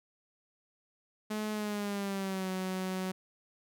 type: tone with pitch glide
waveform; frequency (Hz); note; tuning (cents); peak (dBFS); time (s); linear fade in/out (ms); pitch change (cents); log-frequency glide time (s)
sawtooth; 213.4 to 186.85; G#3 to F#3; +47 to +17; -29; 1.3-3.12; 10; -230; 1.52-2.49
effects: none